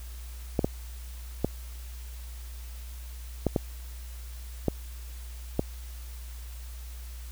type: clicks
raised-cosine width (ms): 2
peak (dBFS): -10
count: 7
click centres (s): 0.592 / 0.645 / 1.446 / 3.467 / 3.562 / 4.683 / 5.594
effects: added 60 Hz sine -38 dBFS peak until 7.31 s + white hiss -51 dBFS RMS until 7.31 s